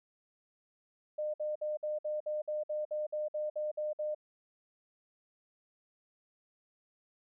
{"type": "tone bursts", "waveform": "sine", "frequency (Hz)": 606, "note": "D#5", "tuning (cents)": -46, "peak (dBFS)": -32, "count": 14, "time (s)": [1.18, 4.148], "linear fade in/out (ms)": 10, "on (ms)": 160, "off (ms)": 56, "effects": []}